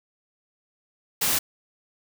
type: noise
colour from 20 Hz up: white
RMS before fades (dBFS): -23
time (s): 1.21-1.39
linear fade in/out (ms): 10
effects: none